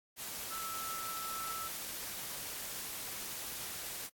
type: tone in noise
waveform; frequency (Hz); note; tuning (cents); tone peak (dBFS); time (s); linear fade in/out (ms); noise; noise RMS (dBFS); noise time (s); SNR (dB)
sine; 1318.5; E6; 0; -40; 0.49-1.7; 50; white; -42; 0.16-4.1; -1
effects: AAC 64 kbps